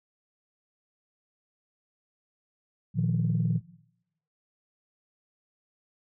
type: chord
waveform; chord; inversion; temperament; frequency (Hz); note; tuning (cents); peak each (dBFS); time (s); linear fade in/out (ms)
sine; Bb suspended fourth; none; just; 116.54 / 155.39 / 174.81; Bb2 / Eb3 / F3; 0 / -2 / +2; -27; 2.94-3.61; 50
effects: noise-tail reverb RT60 0.8 s tail -20 dB re dry + tanh soft clip ceiling -16 dBFS